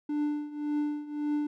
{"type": "tone with tremolo", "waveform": "triangle", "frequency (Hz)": 296, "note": "D4", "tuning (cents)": 14, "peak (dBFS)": -23, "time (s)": [0.09, 1.47], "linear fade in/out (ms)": 5, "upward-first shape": "triangle", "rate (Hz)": 1.8, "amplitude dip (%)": 85, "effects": []}